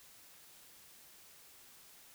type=silence; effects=white hiss -59 dBFS RMS until 2.14 s